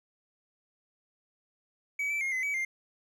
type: tone with pitch steps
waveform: triangle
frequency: 2275 / 2323 / 2140 / 2039 / 2278 / 2106 Hz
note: C#7 / D7 / C7 / C7 / C#7 / C7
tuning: +44 / -20 / +38 / -45 / +47 / +11 cents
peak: -27 dBFS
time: 1.99-2.65 s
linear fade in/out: 5 ms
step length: 110 ms
effects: none